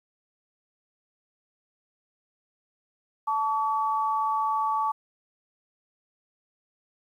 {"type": "tone pair together", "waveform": "sine", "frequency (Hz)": [876.4, 1139], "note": ["A5", "C#6"], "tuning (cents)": [-7, 47], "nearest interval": "perfect fourth", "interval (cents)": 454, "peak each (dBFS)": -26, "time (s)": [3.27, 4.92], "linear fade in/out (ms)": 10, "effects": ["10-bit"]}